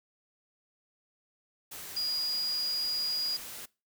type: tone in noise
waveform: sine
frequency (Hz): 4873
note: D#8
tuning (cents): -37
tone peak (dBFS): -29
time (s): 1.96-3.37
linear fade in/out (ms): 10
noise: white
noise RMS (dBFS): -43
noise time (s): 1.71-3.66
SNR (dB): +11
effects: noise-tail reverb RT60 0.3 s tail -23 dB re dry

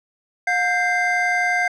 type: tone cluster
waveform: triangle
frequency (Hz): 717 / 1584 / 2080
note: F5 / G6 / C7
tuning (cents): +45 / +18 / -11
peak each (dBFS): -20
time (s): 0.47-1.68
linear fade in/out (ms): 5
effects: resampled to 24000 Hz

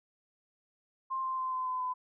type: tone with pitch steps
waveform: sine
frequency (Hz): 1054 / 1044.9 / 1035.9 / 1027 / 1018.1 / 1009.3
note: C6 / C6 / C6 / C6 / C6 / B5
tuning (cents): +12 / -3 / -18 / -33 / -48 / +37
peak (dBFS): -31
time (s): 1.1-1.94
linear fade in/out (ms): 20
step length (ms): 140
effects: none

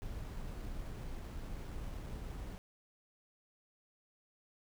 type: noise with sample-and-hold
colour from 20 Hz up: brown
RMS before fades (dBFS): -43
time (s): 0.02-2.58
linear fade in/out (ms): 0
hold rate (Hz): 8820
effects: none

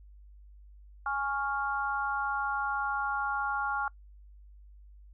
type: chord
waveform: sine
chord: Db major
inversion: second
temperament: equal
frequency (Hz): 830.6 / 1108.7 / 1396.9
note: Ab5 / Db6 / F6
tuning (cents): 0 / 0 / 0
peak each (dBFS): -33 / -35 / -32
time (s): 1.06-3.88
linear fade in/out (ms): 2
effects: noise-tail reverb RT60 0.1 s tail -24 dB re dry + added 50 Hz sine -50 dBFS peak until 5.13 s

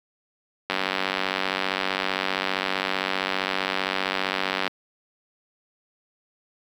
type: click train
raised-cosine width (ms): 0.3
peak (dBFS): -7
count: 380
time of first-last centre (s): 0.7-4.677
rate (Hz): 95.3
effects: high-pass 200 Hz 12 dB/octave + 8-bit

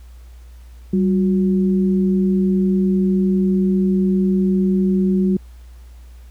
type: tone pair together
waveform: sine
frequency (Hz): 192.4 / 362.2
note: G3 / F#4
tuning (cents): -32 / -37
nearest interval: major seventh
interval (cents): 1095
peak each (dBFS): -14 / -22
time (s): 0.93-5.37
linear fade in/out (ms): 5
effects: added 60 Hz sine -37 dBFS peak until 6.3 s + pink hiss -55 dBFS RMS until 6.3 s

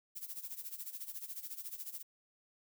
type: noise with tremolo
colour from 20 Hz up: violet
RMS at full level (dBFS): -42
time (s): 0.15-2.03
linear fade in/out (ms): 20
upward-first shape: sine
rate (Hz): 14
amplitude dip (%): 80
effects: none

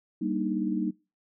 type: chord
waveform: sine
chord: Eb major seventh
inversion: first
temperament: just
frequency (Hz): 194.45 / 233.3 / 291.7 / 311.1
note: G3 / Bb3 / D4 / Eb4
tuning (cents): -14 / +2 / -12 / 0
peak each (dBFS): -31 / -31 / -36 / -30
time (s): 0.21-0.91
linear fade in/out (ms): 10
effects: noise-tail reverb RT60 0.3 s tail -24 dB re dry

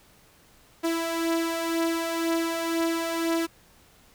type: beating tone pair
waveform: sawtooth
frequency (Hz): 329.6 / 331.6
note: E4 / E4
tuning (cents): 0 / +10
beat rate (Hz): 2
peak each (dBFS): -27 / -22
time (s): 0.83-3.47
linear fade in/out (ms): 20
effects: pink hiss -57 dBFS RMS until 4.14 s

